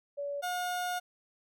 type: tone pair in turn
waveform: sine / 30% pulse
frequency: 570 / 718.2 Hz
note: C#5 / F5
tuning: +48 / +48 cents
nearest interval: major third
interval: 400 cents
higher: second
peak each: -33 / -29 dBFS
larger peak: second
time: 0.17-0.42 / 0.42-1 s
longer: second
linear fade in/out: 20 ms
effects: none